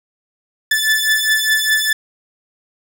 sawtooth beating tone pair, 1745 / 1749.9 Hz, A6 / A6, -15 / -10 cents, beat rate 4.9 Hz, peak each -13 dBFS, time 0.71-1.93 s, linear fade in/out 5 ms, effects none

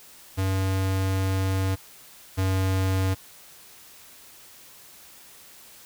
square tone pair in turn, 95.4 / 94.85 Hz, G2 / F#2, -47 / +43 cents, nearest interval unison, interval 10 cents, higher first, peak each -23 / -22 dBFS, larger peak second, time 0.37-1.76 / 2.37-3.15 s, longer first, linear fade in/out 20 ms, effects white hiss -49 dBFS RMS until 5.85 s

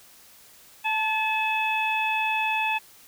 harmonic tone with a mistuned harmonic, 860 Hz, A5, 40 cents flat, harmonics 1 / 2 / 3 / 4, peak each -26 / -35 / -25 / -37 dBFS, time 0.84-2.79 s, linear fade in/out 20 ms, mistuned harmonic 1, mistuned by +37 cents, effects white hiss -52 dBFS RMS until 3.07 s

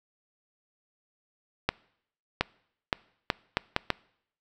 accelerating click train, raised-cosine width 0.3 ms, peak -7 dBFS, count 7, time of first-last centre 1.69-3.903 s, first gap 720 ms, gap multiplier 0.72, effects noise-tail reverb RT60 0.7 s tail -24 dB re dry

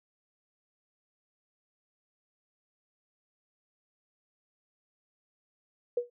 sine tone with exponential decay, 483.6 Hz, B4, 36 cents flat, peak -22 dBFS, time 5.97-6.1 s, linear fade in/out 5 ms, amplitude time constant 27 ms, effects none

